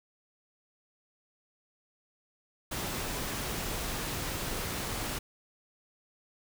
pink noise, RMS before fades -35 dBFS, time 2.71-5.19 s, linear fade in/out 10 ms, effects none

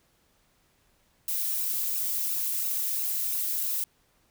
violet noise with flanger, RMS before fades -29 dBFS, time 1.28-3.84 s, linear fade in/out 2 ms, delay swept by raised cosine 0.74 to 3.54 ms, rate 2.9 Hz, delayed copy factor +0.6, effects pink hiss -67 dBFS RMS until 4.3 s

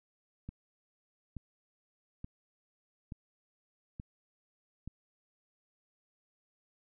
click train, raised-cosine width 5 ms, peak -29 dBFS, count 6, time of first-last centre 0.49-4.876 s, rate 1.14 Hz, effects none

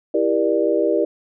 sine chord, E half-diminished seventh, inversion none, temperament just, 329.6 / 395.6 / 474.7 / 593.3 Hz, E4 / G4 / Bb4 / D5, 0 / +16 / +31 / +18 cents, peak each -21 dBFS, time 0.14-1.05 s, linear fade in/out 5 ms, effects none

